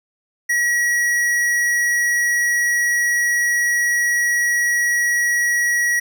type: tone with hard clipping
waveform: sine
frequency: 1916 Hz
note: A#6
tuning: 47 cents sharp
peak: -17 dBFS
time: 0.49-6 s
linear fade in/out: 10 ms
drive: 14 dB
effects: none